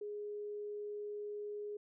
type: tone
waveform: sine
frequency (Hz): 415.3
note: G#4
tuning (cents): 0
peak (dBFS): -40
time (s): 0.01-1.77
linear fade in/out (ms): 5
effects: none